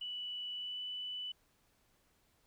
sine tone with pitch glide, 2960 to 2984 Hz, F#7 to F#7, 0 to +14 cents, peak -39 dBFS, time 0.01-1.32 s, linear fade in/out 5 ms, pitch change +14 cents, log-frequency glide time 0.53-0.81 s, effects pink hiss -73 dBFS RMS until 2.46 s

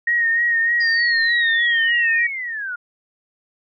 sine tone with vibrato, 1864.7 Hz, A#6, in tune, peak -15 dBFS, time 0.07-2.27 s, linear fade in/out 5 ms, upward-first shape sine, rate 3.3 Hz, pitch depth 37 cents each way
sine linear sweep, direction down, 4875 to 1396.9 Hz, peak -24 dBFS, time 0.8-2.76 s, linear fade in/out 10 ms
effects none

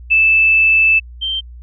sine tone pair in turn, 2633 / 3136 Hz, E7 / G7, -3 / 0 cents, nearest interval minor third, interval 303 cents, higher second, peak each -8 / -17 dBFS, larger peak first, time 0.1-1 / 1.21-1.41 s, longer first, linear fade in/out 20 ms, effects added 60 Hz sine -32 dBFS peak until 1.62 s

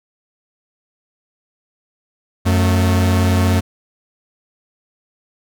45% pulse tone pair together, 91.33 / 220 Hz, F#2 / A3, -22 / 0 cents, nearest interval octave + minor third, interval 1522 cents, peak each -13 / -19 dBFS, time 2.45-3.61 s, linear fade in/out 20 ms, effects none

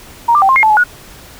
sine tone with pitch steps, 937 / 1186 / 776 / 1058 / 2138 / 872 / 850 / 1455 Hz, A#5 / D6 / G5 / C6 / C7 / A5 / G#5 / F#6, +9 / +17 / -18 / +19 / +37 / -16 / +40 / -29 cents, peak -6 dBFS, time 0.28-0.84 s, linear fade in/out 10 ms, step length 70 ms, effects pink hiss -37 dBFS RMS until 1.39 s

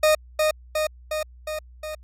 40% pulse tone with echo, 617 Hz, D#5, 15 cents flat, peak -14 dBFS, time 0.03-0.15 s, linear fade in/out 5 ms, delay 360 ms, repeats 5, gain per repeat -3 dB, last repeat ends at 1.95 s, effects added 61 Hz sine -44 dBFS peak until 2.03 s + AAC 48 kbps

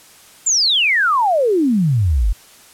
sine exponential sweep, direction down, 7459 to 43.65 Hz, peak -12 dBFS, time 0.46-2.33 s, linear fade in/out 10 ms, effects white hiss -45 dBFS RMS until 2.73 s + low-pass 12000 Hz 12 dB/octave

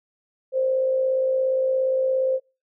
sine tone with amplitude modulation, 523.3 Hz, C5, in tune, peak -17 dBFS, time 0.52-2.4 s, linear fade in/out 50 ms, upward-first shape sine, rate 57.2 Hz, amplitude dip 40%, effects noise-tail reverb RT60 0.3 s tail -26 dB re dry

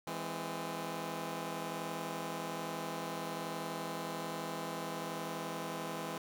10% pulse chord, E augmented, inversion none, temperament just, 164.81 / 206 / 257.5 Hz, E3 / G#3 / B#3, 0 / -14 / -28 cents, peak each -33 / -36 / -36 dBFS, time 0.07-6.18 s, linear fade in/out 2 ms, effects none

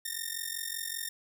5% pulse ring-modulated tone, 1826 Hz, A#6, 36 cents flat, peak -21 dBFS, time 0.05-1.09 s, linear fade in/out 0 ms, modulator 22.6 Hz, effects none

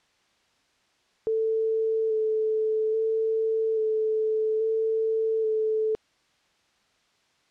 sine tone with vibrato, 440 Hz, A4, in tune, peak -22 dBFS, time 1.27-5.95 s, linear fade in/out 0 ms, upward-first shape square, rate 0.6 Hz, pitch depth 14 cents each way, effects white hiss -66 dBFS RMS until 7.5 s + low-pass 5000 Hz 12 dB/octave

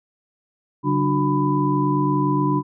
sine tone cluster, 142.5 / 189.8 / 296.1 / 365.5 / 997 Hz, C#3 / F#3 / D4 / F#4 / B5, +48 / +44 / +14 / -21 / +16 cents, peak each -22 / -27 / -21 / -27 / -23 dBFS, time 0.83-2.63 s, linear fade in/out 50 ms, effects none

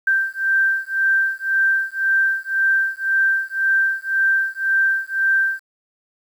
sine beating tone pair, 1568 / 1569.9 Hz, G6 / G6, 0 / +2 cents, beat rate 1.9 Hz, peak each -19 dBFS, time 0.07-5.6 s, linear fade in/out 5 ms, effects 8-bit

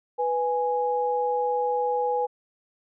sine tone pair together, 493.9 / 830.6 Hz, B4 / G#5, 0 / 0 cents, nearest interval major sixth, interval 900 cents, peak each -25 dBFS, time 0.18-2.27 s, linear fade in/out 20 ms, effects none

